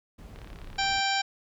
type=noise; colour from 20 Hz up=brown; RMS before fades=-44 dBFS; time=0.18-1.01 s; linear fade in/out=10 ms
type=click train; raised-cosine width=0.3 ms; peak=-32 dBFS; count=18; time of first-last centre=0.36-0.844 s; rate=35.1 Hz
type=harmonic tone; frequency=784 Hz; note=G5; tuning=in tune; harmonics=1 / 2 / 3 / 4 / 5 / 6 / 7 / 9; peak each=-28 / -31 / -33 / -34 / -35 / -36 / -36 / -38 dBFS; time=0.78-1.22 s; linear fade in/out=10 ms
effects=none